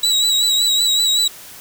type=tone with vibrato; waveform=35% pulse; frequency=3888 Hz; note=B7; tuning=28 cents flat; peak=-12 dBFS; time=0.03-1.28 s; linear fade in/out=5 ms; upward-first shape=sine; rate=5.3 Hz; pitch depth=37 cents each way; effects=white hiss -38 dBFS RMS until 1.6 s